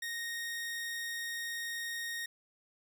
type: tone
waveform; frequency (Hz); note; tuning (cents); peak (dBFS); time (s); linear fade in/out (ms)
sawtooth; 1861; A#6; -3; -33; 0.02-2.26; 5
effects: none